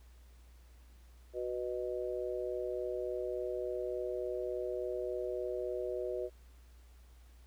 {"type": "harmonic tone", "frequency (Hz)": 123.47, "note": "B2", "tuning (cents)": 0, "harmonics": [3, 4, 5], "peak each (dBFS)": [-38, -39, -40], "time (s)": [1.33, 6.3], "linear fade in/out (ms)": 50, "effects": ["added 60 Hz sine -55 dBFS peak until 7.46 s", "pink hiss -68 dBFS RMS until 7.46 s"]}